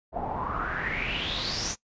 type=noise with low-pass filter sweep; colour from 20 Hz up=pink; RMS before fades=-31 dBFS; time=0.12-1.76 s; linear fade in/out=50 ms; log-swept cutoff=670 to 6600 Hz; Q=6.9; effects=noise-tail reverb RT60 0.1 s tail -19 dB re dry + resampled to 16000 Hz